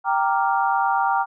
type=chord; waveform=sine; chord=G minor seventh; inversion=none; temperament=equal; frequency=784 / 932.3 / 1174.7 / 1396.9 Hz; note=G5 / Bb5 / D6 / F6; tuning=0 / 0 / 0 / 0 cents; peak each=-21 / -22 / -26 / -26 dBFS; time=0.04-1.26 s; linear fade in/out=50 ms; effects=none